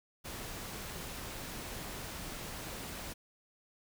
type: noise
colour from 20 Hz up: pink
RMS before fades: -43 dBFS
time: 0.24-3.14 s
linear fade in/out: 20 ms
effects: none